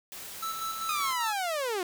white noise, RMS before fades -42 dBFS, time 0.12-1.13 s, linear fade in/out 0 ms
square tone with tremolo, 1318.5 Hz, E6, in tune, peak -32 dBFS, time 0.42-1.33 s, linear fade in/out 10 ms, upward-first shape square, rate 5.1 Hz, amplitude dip 40%
sawtooth linear sweep, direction down, 1257 to 343.3 Hz, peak -25 dBFS, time 0.89-1.83 s, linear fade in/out 2 ms
effects none

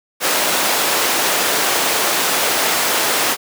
pink high-pass noise, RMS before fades -17 dBFS, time 0.2-3.37 s, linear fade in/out 50 ms, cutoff 450 Hz, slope 12 dB/octave, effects none

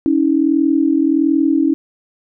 sine tone pair together, 279.5 / 320.9 Hz, C#4 / E4, +14 / -46 cents, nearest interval major second, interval 240 cents, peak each -14 dBFS, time 0.06-1.74 s, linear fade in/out 0 ms, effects none

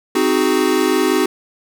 square chord, Ab dominant seventh, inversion first, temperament equal, 261.6 / 311.1 / 370 / 415.3 Hz, C4 / Eb4 / Gb4 / Ab4, 0 / 0 / 0 / 0 cents, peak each -21 / -20 / -18 / -21 dBFS, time 0.15-1.26 s, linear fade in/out 5 ms, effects none

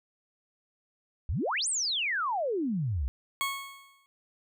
sine exponential two-way sweep, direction up then down, 58.27 to 9320 to 58.27 Hz, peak -27 dBFS, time 1.29-3.08 s, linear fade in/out 0 ms, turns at 1.68 s
20% pulse tone with exponential decay, 1100 Hz, C#6, 14 cents flat, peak -21 dBFS, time 3.41-4.06 s, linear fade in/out 0 ms, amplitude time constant 140 ms
effects none

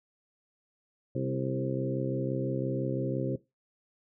harmonic tone with a mistuned harmonic, 65.9 Hz, C2, 13 cents sharp, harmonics 2 / 3 / 4 / 5 / 6 / 7 / 8, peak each -32 / -40 / -36 / -36 / -38 / -43 / -37 dBFS, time 1.15-3.36 s, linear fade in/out 5 ms, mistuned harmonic 5, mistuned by +18 cents, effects noise-tail reverb RT60 0.2 s tail -17 dB re dry

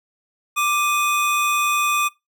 square tone pair together, 1179 / 2498 Hz, D6 / D#7, +6 / +6 cents, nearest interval octave + minor second, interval 1300 cents, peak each -20 / -23 dBFS, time 0.56-2.09 s, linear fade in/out 20 ms, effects noise-tail reverb RT60 0.2 s tail -21 dB re dry

